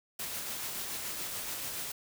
white noise with tremolo, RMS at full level -37 dBFS, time 0.19-1.92 s, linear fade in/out 5 ms, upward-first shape sine, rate 7 Hz, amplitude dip 25%, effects none

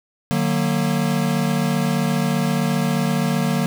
square chord, D augmented, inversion none, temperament equal with one note detuned, 150 / 185 / 233.1 Hz, D3 / F#3 / A#3, +37 / 0 / 0 cents, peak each -23 dBFS, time 0.31-3.66 s, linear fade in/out 0 ms, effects none

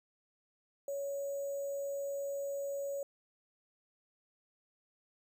sine tone with sample-and-hold, 559 Hz, C#5, 14 cents sharp, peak -35 dBFS, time 0.88-3.03 s, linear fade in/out 2 ms, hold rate 7350 Hz, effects none

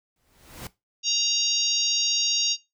pink noise with exponential growth, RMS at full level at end -35 dBFS, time 0.16-0.67 s, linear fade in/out 2 ms, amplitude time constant 110 ms
harmonic tone, 935 Hz, A#5, 5 cents sharp, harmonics 3 / 4 / 5 / 6 / 7, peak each -28 / -28 / -28 / -28 / -28 dBFS, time 1.03-2.57 s, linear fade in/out 50 ms
effects noise-tail reverb RT60 0.2 s tail -17 dB re dry

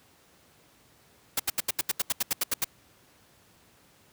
white noise bursts, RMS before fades -26 dBFS, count 13, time 1.37-2.644 s, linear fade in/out 5 ms, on 26 ms, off 78 ms, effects pink hiss -60 dBFS RMS until 4.12 s + high-pass 80 Hz 12 dB/octave

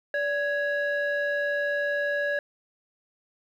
sine tone pair together, 579.2 / 1665 Hz, D5 / G#6, -24 / +4 cents, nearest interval octave + tritone, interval 1828 cents, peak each -25 dBFS, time 0.14-2.39 s, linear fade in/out 2 ms, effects tanh soft clip ceiling -21 dBFS + 10-bit

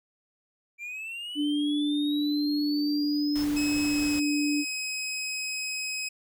triangle linear sweep, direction up, 2345 to 5274 Hz, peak -33 dBFS, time 0.78-3.46 s, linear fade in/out 50 ms
sine tone, 293.7 Hz, D4, in tune, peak -24 dBFS, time 1.35-4.65 s, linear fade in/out 50 ms
pink noise, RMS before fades -39 dBFS, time 3.35-4.2 s, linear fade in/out 10 ms
20% pulse tone with pitch glide, 2564 to 2537 Hz, E7 to D#7, -49 to +33 cents, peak -25 dBFS, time 3.56-6.09 s, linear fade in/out 10 ms, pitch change -18 cents, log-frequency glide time 3.84-4.29 s
effects none

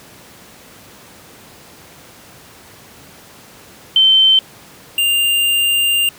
sine / square tone pair in turn, 3095 / 2797 Hz, G7 / F7, -23 / +2 cents, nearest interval major second, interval 175 cents, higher first, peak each -7 / -13 dBFS, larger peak first, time 3.96-4.39 / 4.98-6.09 s, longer second, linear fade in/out 2 ms, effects pink hiss -41 dBFS RMS until 6.18 s + high-pass 100 Hz 12 dB/octave

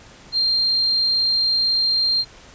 sine tone, 4186 Hz, C8, in tune, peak -16 dBFS, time 0.32-2.25 s, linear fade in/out 50 ms, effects pink hiss -45 dBFS RMS until 2.54 s + resampled to 16000 Hz

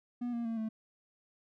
triangle tone with pitch steps, 242.7 / 235 / 227.5 / 220.3 Hz, B3 / A#3 / A#3 / A3, -30 / +14 / -42 / +2 cents, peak -31 dBFS, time 0.21-0.69 s, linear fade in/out 10 ms, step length 120 ms, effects none

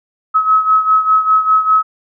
sine beating tone pair, 1282 / 1287 Hz, E6 / E6, -49 / -42 cents, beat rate 5 Hz, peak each -10 / -15 dBFS, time 0.34-1.83 s, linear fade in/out 20 ms, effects none

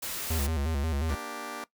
white noise, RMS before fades -35 dBFS, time 0.02-0.47 s, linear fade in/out 10 ms
square tone with vibrato, 75.2 Hz, D2, 42 cents sharp, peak -28 dBFS, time 0.3-1.15 s, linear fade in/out 5 ms, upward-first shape square, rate 5.6 Hz, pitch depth 120 cents each way
10% pulse chord, G minor, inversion first, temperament just, 235.2 / 294 / 392 Hz, Bb3 / D4 / G4, +16 / +2 / 0 cents, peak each -34 / -32 / -34 dBFS, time 1.09-1.64 s, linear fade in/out 2 ms
effects noise-tail reverb RT60 0.1 s tail -18 dB re dry

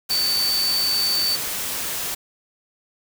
sine tone in noise, 4546 Hz, C#8, 43 cents sharp, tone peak -19 dBFS, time 0.1-1.36 s, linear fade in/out 10 ms, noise white, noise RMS -27 dBFS, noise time 0.09-2.15 s, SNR +5 dB, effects none

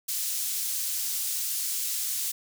pink high-pass noise, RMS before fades -30 dBFS, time 0.08-2.32 s, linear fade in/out 10 ms, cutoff 6400 Hz, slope 12 dB/octave, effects none

